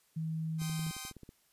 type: tone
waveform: sine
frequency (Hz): 160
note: D#3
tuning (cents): +49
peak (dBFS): -33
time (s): 0.16-0.91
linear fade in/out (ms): 10
type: chord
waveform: 5% pulse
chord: C minor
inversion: second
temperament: equal with one note detuned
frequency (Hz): 778.1 / 1046.5 / 1244.5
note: G5 / C6 / Eb6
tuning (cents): -13 / 0 / 0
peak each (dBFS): -34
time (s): 0.58-1.13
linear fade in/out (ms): 50
type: clicks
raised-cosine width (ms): 3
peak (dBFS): -36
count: 11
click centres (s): 0.618 / 0.697 / 0.794 / 0.866 / 0.91 / 0.966 / 1.051 / 1.113 / 1.167 / 1.233 / 1.291
effects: white hiss -70 dBFS RMS until 1.52 s + resampled to 32000 Hz